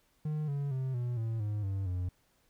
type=tone with pitch steps; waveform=triangle; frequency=152.6 / 141.56 / 131.32 / 121.82 / 113.01 / 104.83 / 97.25 / 90.21 Hz; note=D#3 / C#3 / C3 / B2 / A2 / G#2 / G2 / F#2; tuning=-33 / +37 / +7 / -23 / +47 / +17 / -13 / -43 cents; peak=-29 dBFS; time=0.25-2.09 s; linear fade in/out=5 ms; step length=230 ms; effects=pink hiss -71 dBFS RMS until 2.49 s